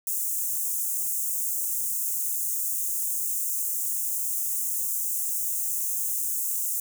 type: high-pass noise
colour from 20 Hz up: white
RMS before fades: -28 dBFS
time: 0.07-6.8 s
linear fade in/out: 2 ms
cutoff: 6600 Hz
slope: 48 dB/octave
effects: none